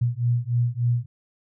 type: beating tone pair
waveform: sine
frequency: 118.6 / 122 Hz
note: A#2 / B2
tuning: +30 / -21 cents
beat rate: 3.4 Hz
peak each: -23 dBFS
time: 0.01-1.06 s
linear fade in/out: 10 ms
effects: none